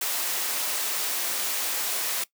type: high-pass noise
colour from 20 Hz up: white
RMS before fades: -28 dBFS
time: 0.01-2.24 s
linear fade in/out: 5 ms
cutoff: 370 Hz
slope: 12 dB/octave
effects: noise-tail reverb RT60 0.1 s tail -19 dB re dry